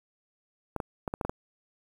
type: clicks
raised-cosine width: 1 ms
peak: -17 dBFS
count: 7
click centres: 0.763 / 0.802 / 1.078 / 1.139 / 1.212 / 1.25 / 1.295 s
effects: 8-bit